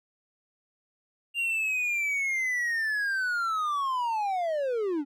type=linear sweep; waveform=triangle; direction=down; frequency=2800 to 269 Hz; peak=-24 dBFS; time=1.34-5.05 s; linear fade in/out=50 ms; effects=none